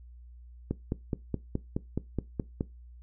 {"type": "click train", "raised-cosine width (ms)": 3, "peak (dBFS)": -16, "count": 10, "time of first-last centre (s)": [0.71, 2.609], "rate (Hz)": 4.74, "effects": ["noise-tail reverb RT60 0.2 s tail -19 dB re dry", "added 60 Hz sine -47 dBFS peak until 3.02 s"]}